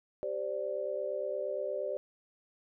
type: chord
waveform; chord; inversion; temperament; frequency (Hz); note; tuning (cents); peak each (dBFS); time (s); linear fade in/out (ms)
sine; G suspended fourth; none; equal with one note detuned; 392 / 518.7 / 587.3; G4 / C5 / D5; 0 / -15 / 0; -39 / -37 / -35; 0.23-1.97; 0
effects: none